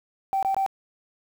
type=tone bursts; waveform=sine; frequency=777 Hz; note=G5; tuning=16 cents flat; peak=-20 dBFS; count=3; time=0.33-0.663 s; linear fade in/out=0 ms; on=97 ms; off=21 ms; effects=tanh soft clip ceiling -16 dBFS + 8-bit